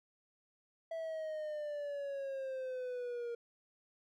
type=exponential sweep; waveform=triangle; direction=down; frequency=659.3 to 468.8 Hz; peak=-36 dBFS; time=0.91-3.35 s; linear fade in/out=5 ms; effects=none